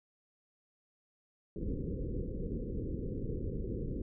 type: low-pass noise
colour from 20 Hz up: pink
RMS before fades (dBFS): -37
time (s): 1.56-4.02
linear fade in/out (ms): 2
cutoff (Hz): 510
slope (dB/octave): 96
effects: none